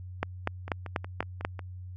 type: two click trains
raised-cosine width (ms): 0.5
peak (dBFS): -24 / -12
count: 6 / 6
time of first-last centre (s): 0.68-1.592 / 0.23-1.45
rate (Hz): 5.48 / 4.1
effects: added 91 Hz sine -39 dBFS peak until 1.96 s